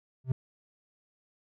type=tone with exponential growth; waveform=triangle; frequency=129.8 Hz; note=C3; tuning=13 cents flat; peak=-18 dBFS; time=0.24-0.32 s; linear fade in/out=5 ms; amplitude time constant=17 ms; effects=none